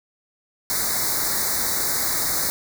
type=band-stop noise; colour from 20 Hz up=white; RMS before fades=-23 dBFS; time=0.7-2.5 s; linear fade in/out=0 ms; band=2200 to 3800 Hz; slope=96 dB/octave; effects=none